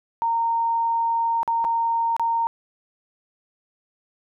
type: tone with dropouts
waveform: sine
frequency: 922 Hz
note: A#5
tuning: 19 cents flat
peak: -19 dBFS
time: 0.22-2.47 s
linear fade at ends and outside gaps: 0 ms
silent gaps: 1.431-1.477 / 1.643-1.649 / 2.165-2.196 s
effects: none